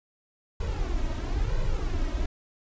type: noise with flanger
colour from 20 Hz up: brown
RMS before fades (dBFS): -27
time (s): 0.6-2.26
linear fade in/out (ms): 5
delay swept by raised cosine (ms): 2 to 3.2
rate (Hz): 1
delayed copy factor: +0.75
effects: resampled to 16000 Hz

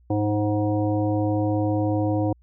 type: harmonic tone with a mistuned harmonic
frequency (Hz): 105.1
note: G#2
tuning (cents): +21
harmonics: 1 / 3 / 5 / 7 / 9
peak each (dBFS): -24 / -23 / -28 / -31 / -38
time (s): 0.1-2.33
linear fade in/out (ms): 5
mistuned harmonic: 3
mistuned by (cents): -15
effects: added 60 Hz sine -53 dBFS peak until 2.42 s

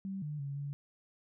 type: tone with pitch steps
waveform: sine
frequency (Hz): 193.5 / 149.2 / 140.1 / 142.4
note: G3 / D3 / C#3 / C#3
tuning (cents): -22 / +28 / +19 / +47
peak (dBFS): -36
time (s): 0.05-0.73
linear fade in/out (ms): 0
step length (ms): 170
effects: none

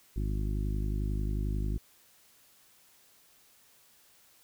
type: harmonic tone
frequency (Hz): 51.2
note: G#1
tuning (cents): -24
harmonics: 1 / 2 / 3 / 4 / 5 / 6 / 7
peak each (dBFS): -30 / -36 / -40 / -42 / -44 / -46 / -47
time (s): 0.16-1.78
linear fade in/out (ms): 5
effects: white hiss -62 dBFS RMS until 4.43 s

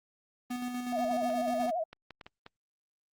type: tone with tremolo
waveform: square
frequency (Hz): 246.9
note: B3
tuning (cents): 0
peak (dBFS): -33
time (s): 0.5-1.71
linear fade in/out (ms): 10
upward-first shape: square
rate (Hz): 8.2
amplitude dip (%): 35
type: tone with vibrato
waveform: sine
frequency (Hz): 678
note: E5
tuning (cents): +49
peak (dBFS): -29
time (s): 0.92-1.84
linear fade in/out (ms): 10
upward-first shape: sine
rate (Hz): 12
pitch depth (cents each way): 130
type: clicks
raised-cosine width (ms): 0.3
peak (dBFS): -30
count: 8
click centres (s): 1.302 / 1.615 / 1.694 / 1.93 / 2.107 / 2.212 / 2.265 / 2.464
effects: Opus 24 kbps

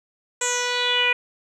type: tone with low-pass filter sweep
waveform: 10% pulse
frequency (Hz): 490.9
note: B4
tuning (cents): -10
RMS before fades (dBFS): -22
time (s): 0.41-1.13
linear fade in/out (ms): 5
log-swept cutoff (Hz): 7800 to 2400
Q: 5.9
effects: none

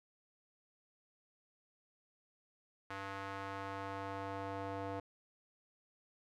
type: tone with band-pass filter sweep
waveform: square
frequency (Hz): 98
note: G2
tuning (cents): 0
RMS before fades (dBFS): -43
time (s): 2.9-5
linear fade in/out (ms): 5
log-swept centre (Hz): 1400 to 670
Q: 1.2
effects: none

